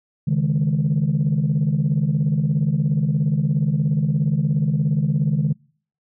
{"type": "chord", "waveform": "sine", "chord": "C# suspended second", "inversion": "none", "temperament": "equal", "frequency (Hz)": [138.59, 155.56, 207.7], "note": ["C#3", "D#3", "G#3"], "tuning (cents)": [0, 0, 0], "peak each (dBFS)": [-20, -18, -23], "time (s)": [0.27, 5.53], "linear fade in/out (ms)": 10, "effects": ["noise-tail reverb RT60 0.5 s tail -26 dB re dry", "tanh soft clip ceiling -11 dBFS"]}